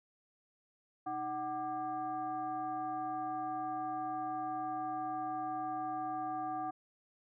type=tone with frequency modulation; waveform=sine; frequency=749 Hz; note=F#5; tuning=21 cents sharp; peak=-35 dBFS; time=1.06-6.71 s; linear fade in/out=10 ms; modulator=438 Hz; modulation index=0.81; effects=none